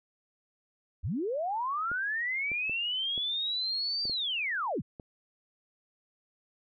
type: linear two-way sweep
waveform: sine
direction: up then down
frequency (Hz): 54.5 to 4699 to 62.5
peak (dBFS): -29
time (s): 1.03-4.82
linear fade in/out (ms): 20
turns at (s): 4.04
type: clicks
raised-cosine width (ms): 2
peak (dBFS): -30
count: 7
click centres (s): 1.916 / 2.517 / 2.696 / 3.178 / 4.054 / 4.097 / 4.998
effects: none